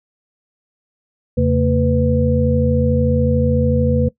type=tone cluster; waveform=sine; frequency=83.1 / 136.7 / 227.8 / 497 Hz; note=E2 / C#3 / A#3 / B4; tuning=+15 / -24 / -40 / +11 cents; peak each=-18 dBFS; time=1.37-4.09 s; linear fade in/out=10 ms; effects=noise-tail reverb RT60 0.1 s tail -20 dB re dry